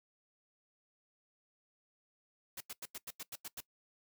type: noise bursts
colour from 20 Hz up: white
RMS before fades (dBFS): -44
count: 9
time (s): 2.57-3.606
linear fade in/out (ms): 5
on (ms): 36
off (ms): 89
effects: noise-tail reverb RT60 0.1 s tail -20 dB re dry